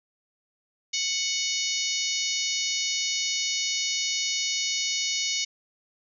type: harmonic tone with a mistuned harmonic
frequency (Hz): 739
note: F#5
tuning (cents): -2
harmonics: 3 / 4 / 5 / 6 / 7 / 8 / 9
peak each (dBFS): -33 / -33 / -33 / -33 / -33 / -33 / -33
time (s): 0.93-5.45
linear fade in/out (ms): 10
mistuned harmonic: 8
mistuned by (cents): -22
effects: none